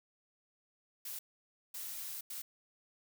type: noise bursts at uneven times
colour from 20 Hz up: blue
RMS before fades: -43 dBFS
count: 3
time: 1.05-1.19 / 1.74-2.21 / 2.3-2.42 s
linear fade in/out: 5 ms
effects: none